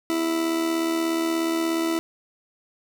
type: tone with amplitude modulation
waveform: 40% pulse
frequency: 329.6 Hz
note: E4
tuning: in tune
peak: -19 dBFS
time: 0.1-1.99 s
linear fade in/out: 0 ms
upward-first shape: sine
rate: 76.8 Hz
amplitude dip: 45%
effects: none